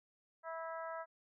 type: harmonic tone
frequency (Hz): 326.9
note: E4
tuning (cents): -14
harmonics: 2 / 3 / 4 / 5 / 6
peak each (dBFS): -44 / -47 / -47 / -52 / -57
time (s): 0.43-1.06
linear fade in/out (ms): 50
effects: none